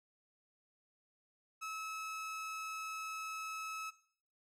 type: tone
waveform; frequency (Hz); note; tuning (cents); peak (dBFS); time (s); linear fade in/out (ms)
30% pulse; 1295; E6; -31; -38; 1.61-3.91; 20
effects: noise-tail reverb RT60 0.6 s tail -18 dB re dry + low-pass 12000 Hz 12 dB/octave